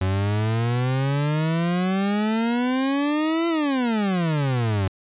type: exponential two-way sweep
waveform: 40% pulse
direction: up then down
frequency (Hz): 92.5 to 340 to 92.5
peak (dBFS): -19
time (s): 0.01-4.88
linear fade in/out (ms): 5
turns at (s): 3.48
effects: resampled to 8000 Hz